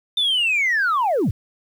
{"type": "linear sweep", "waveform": "sine", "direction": "down", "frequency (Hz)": [3600, 67.5], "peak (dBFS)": -15, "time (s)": [0.17, 1.31], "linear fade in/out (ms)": 5, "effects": ["tanh soft clip ceiling -14 dBFS", "8-bit"]}